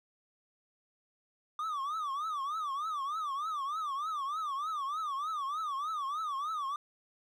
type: tone with vibrato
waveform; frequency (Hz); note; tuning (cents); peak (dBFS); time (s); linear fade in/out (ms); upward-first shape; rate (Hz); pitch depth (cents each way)
triangle; 1185; D6; +15; -31; 1.59-6.76; 2; triangle; 3.3; 200
effects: none